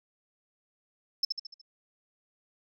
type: tone with echo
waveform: sine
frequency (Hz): 5274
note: E8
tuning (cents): 0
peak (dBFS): -20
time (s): 1.23-1.25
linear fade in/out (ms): 5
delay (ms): 73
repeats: 5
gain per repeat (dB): -6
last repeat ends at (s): 1.615
effects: tanh soft clip ceiling -22 dBFS